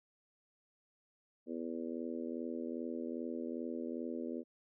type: harmonic tone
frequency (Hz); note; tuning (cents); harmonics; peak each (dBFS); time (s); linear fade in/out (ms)
82.5; E2; +2; 3 / 4 / 5 / 6 / 7; -41 / -43 / -46 / -47 / -50; 1.46-4.44; 50
effects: none